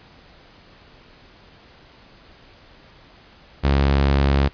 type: tone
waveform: sawtooth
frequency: 69.3 Hz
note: C#2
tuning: in tune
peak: -11 dBFS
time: 3.63-4.49 s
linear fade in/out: 20 ms
effects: pink hiss -49 dBFS RMS until 4.53 s + resampled to 11025 Hz